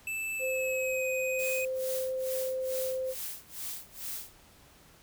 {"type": "tone with pitch glide", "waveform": "square", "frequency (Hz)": [2637, 2505], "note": ["E7", "D#7"], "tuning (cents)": [0, 11], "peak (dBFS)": -33, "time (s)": [0.07, 1.65], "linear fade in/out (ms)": 2, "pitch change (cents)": -89, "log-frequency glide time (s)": [0.35, 1.08]}
{"type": "tone", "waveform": "sine", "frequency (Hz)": 520, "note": "C5", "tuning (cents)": -11, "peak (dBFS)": -30, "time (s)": [0.39, 3.15], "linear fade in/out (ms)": 50}
{"type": "noise with tremolo", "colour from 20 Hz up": "blue", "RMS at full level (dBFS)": -37, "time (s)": [1.39, 4.33], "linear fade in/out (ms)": 0, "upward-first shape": "sine", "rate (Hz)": 2.3, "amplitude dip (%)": 95}
{"effects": ["pink hiss -58 dBFS RMS until 5.02 s"]}